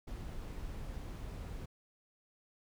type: noise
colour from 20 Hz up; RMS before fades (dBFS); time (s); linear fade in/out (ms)
brown; -43; 0.07-1.66; 10
effects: none